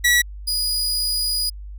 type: tone pair in turn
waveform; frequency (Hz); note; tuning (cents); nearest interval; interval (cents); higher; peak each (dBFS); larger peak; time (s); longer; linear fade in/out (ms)
sawtooth; 1937 / 4921; B6 / D#8; -34 / -20; octave + major third; 1614; second; -10 / -17; first; 0.04-0.22 / 0.47-1.5; second; 10
effects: added 50 Hz sine -32 dBFS peak until 1.78 s